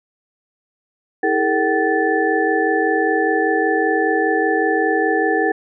sine tone cluster, 322.9 / 409.1 / 454.2 / 762 / 1750 Hz, E4 / G#4 / A#4 / G5 / A6, -36 / -26 / -45 / -49 / -10 cents, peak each -21 dBFS, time 1.23-5.52 s, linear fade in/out 5 ms, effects none

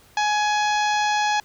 harmonic tone with a mistuned harmonic, 839 Hz, G#5, 17 cents sharp, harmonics 1 / 2 / 3 / 4 / 5 / 6 / 7 / 8, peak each -20 / -26 / -30 / -32 / -34 / -36 / -37 / -38 dBFS, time 0.17-1.4 s, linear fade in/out 2 ms, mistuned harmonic 8, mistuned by -15 cents, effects pink hiss -53 dBFS RMS until 1.44 s

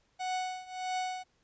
45% pulse tone with tremolo, 740 Hz, F#5, in tune, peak -30 dBFS, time 0.19-1.24 s, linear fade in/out 20 ms, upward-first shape triangle, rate 1.6 Hz, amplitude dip 90%, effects pink hiss -72 dBFS RMS until 1.43 s + resampled to 16000 Hz

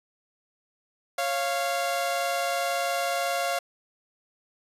sawtooth tone pair together, 551 / 694.2 Hz, C#5 / F5, -11 / -11 cents, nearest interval major third, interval 400 cents, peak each -26 / -23 dBFS, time 1.18-3.59 s, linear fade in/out 5 ms, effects resampled to 32000 Hz

